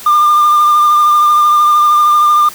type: tone with vibrato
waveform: triangle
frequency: 1200 Hz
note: D6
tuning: 37 cents sharp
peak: -3 dBFS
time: 0.06-2.49 s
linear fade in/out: 5 ms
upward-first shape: triangle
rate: 13 Hz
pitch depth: 23 cents each way
effects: tanh soft clip ceiling 0 dBFS + white hiss -31 dBFS RMS until 2.54 s